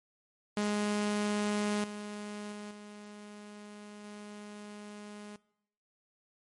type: tone with level steps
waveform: sawtooth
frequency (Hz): 207.9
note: G#3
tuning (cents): +2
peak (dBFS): -25 / -35 / -37 / -42 / -40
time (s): 0.57-5.36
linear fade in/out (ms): 2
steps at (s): 1.84 / 2.52 / 2.71 / 4.04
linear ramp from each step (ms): 2
effects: noise-tail reverb RT60 0.8 s tail -22 dB re dry + MP3 48 kbps